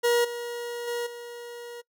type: tone with level steps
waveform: 40% pulse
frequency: 476.9 Hz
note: A#4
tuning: 39 cents sharp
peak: -19 / -31 / -27 / -37 dBFS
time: 0.03-1.82 s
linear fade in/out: 20 ms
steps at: 0.24 / 0.87 / 1.06 s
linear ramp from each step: 10 ms
effects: noise-tail reverb RT60 0.1 s tail -23 dB re dry